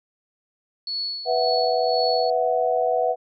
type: tone with tremolo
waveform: sine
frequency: 4402 Hz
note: C#8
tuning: 13 cents flat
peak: -24 dBFS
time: 0.87-2.3 s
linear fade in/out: 2 ms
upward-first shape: sine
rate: 1.9 Hz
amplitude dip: 60%
type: chord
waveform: sine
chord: B suspended fourth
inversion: none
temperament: equal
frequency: 493.9 / 659.3 / 740 Hz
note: B4 / E5 / F#5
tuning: 0 / 0 / 0 cents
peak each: -23 dBFS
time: 1.25-3.16 s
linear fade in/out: 50 ms
effects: none